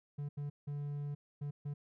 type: tone bursts at uneven times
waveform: triangle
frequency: 144.6 Hz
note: D3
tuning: 27 cents flat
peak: -35 dBFS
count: 5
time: 0.18-0.29 / 0.37-0.5 / 0.67-1.15 / 1.41-1.51 / 1.65-1.74 s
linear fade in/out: 10 ms
effects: none